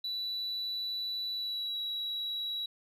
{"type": "tone with pitch glide", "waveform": "sine", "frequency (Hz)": [3956, 3890], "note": ["B7", "B7"], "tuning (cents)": [2, -27], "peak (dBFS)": -31, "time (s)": [0.04, 2.66], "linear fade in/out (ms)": 5, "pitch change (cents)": -29, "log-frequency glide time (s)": [1.32, 1.78], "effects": ["tanh soft clip ceiling -31 dBFS", "12-bit"]}